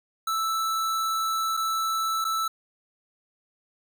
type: tone with dropouts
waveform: square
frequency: 1318.5 Hz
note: E6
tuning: in tune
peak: -25 dBFS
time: 0.27-2.48 s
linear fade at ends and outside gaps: 5 ms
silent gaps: 1.569-1.572 / 2.244-2.249 s
effects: none